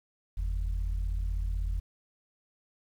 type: tone pair together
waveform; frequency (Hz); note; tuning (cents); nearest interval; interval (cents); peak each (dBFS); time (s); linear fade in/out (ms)
sine; 45.56 / 81.6; F#1 / E2; -26 / -17; minor seventh; 1009; -27 / -34; 0.37-1.8; 10
effects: tanh soft clip ceiling -25 dBFS + 10-bit